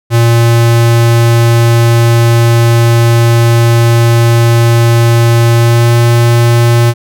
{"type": "tone with pitch glide", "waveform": "square", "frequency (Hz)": [116.9, 118.05], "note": ["A#2", "A#2"], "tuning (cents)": [5, 22], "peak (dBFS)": -5, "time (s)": [0.1, 6.94], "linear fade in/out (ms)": 50, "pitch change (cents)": 17, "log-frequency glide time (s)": [5.55, 5.94], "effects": []}